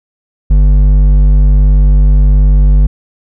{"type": "tone with hard clipping", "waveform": "sine", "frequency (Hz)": 49.33, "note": "G1", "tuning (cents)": 12, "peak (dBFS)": -5, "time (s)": [0.5, 2.87], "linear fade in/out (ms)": 10, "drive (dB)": 7, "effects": []}